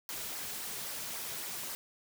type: noise with flanger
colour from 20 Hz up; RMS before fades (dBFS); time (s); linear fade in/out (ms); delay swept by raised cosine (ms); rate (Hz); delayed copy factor
white; -40; 0.09-1.75; 0; 0.28 to 3.88; 3.7; -0.5
effects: none